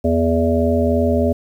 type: harmonic tone with a mistuned harmonic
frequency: 83 Hz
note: E2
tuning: 12 cents sharp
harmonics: 1 / 3 / 5 / 7 / 8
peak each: -19 / -18 / -21 / -20 / -24 dBFS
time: 0.04-1.33 s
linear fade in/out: 10 ms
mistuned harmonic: 3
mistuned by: -25 cents
effects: 8-bit